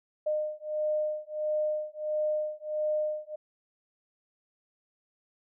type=beating tone pair; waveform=sine; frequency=609 / 610.5 Hz; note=D#5 / D#5; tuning=-37 / -33 cents; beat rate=1.5 Hz; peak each=-31 dBFS; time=0.26-3.36 s; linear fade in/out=10 ms; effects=none